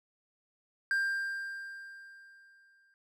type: tone with exponential decay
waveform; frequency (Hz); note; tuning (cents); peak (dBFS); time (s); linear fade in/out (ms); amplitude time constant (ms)
triangle; 1590; G6; +24; -24; 0.91-2.94; 1; 440
effects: none